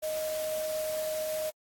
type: tone in noise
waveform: sine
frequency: 622.3 Hz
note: D#5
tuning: in tune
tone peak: -30 dBFS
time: 0.02-1.51 s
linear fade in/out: 20 ms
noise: white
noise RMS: -41 dBFS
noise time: 0.02-1.51 s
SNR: +8 dB
effects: AAC 64 kbps